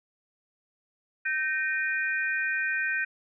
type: tone cluster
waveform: sine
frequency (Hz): 1548 / 1850 / 2442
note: G6 / A#6 / D#7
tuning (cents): -22 / -14 / -33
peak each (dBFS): -28 / -31 / -32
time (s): 1.25-3.05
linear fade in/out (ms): 10
effects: none